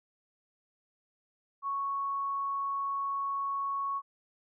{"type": "tone", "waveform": "sine", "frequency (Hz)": 1108, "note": "C#6", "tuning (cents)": -1, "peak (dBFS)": -30, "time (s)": [1.62, 4.02], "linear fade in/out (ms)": 50, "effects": []}